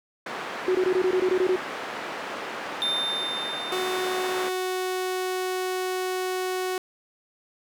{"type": "band-pass noise", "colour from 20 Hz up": "white", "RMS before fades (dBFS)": -34, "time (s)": [0.26, 4.49], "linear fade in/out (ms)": 5, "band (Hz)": [270, 1600], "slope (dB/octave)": 12}
{"type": "tone bursts", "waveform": "sine", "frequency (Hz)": 370, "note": "F#4", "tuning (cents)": 0, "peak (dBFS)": -19, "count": 10, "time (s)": [0.68, 1.559], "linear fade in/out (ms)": 2, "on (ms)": 69, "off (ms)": 21}
{"type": "tone with exponential decay", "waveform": "triangle", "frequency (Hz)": 3600, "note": "A7", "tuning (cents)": 39, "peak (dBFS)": -21, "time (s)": [2.82, 6.09], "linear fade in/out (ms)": 0, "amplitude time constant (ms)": 710}
{"type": "tone", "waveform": "sawtooth", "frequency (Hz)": 370, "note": "F#4", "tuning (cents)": 0, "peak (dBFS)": -22, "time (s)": [3.72, 6.78], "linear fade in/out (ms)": 2}
{"effects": []}